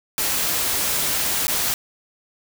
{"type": "noise with dropouts", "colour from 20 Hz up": "white", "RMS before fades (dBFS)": -22, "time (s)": [0.18, 1.74], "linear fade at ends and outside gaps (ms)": 1, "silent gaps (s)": [1.47, 1.48], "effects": []}